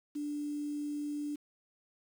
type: tone with quantisation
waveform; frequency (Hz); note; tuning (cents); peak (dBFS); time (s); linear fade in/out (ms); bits
sine; 293.7; D4; 0; -34; 0.15-1.36; 10; 9
effects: none